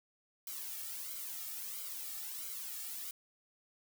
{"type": "noise with flanger", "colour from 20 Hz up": "blue", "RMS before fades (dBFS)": -43, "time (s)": [0.47, 3.11], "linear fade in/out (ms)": 2, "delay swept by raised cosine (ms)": [1.1, 2.01], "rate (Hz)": 1.5, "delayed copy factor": -0.8, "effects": []}